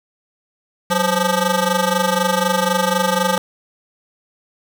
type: ring-modulated tone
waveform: 15% pulse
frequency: 350 Hz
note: F4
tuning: 4 cents sharp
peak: -6 dBFS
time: 0.9-3.38 s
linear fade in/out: 2 ms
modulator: 163 Hz
effects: none